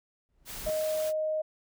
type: noise with exponential growth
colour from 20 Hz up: brown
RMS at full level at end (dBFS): -35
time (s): 0.29-0.7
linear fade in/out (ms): 0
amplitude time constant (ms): 87
type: noise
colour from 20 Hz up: white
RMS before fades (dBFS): -41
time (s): 0.45-1.13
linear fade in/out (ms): 50
type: tone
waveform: sine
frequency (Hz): 622.3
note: D#5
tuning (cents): 0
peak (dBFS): -27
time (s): 0.66-1.42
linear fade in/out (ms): 10
effects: none